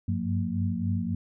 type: tone cluster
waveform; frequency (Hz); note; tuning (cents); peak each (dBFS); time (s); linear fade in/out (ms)
sine; 95.3 / 98.9 / 178.8 / 230.3; G2 / G2 / F3 / A#3; -48 / +16 / +41 / -21; -31; 0.08-1.15; 5
effects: none